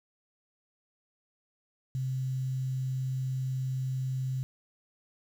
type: tone with quantisation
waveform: sine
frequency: 130.81 Hz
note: C3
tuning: in tune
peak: -29 dBFS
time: 1.95-4.43 s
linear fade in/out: 0 ms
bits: 9
effects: none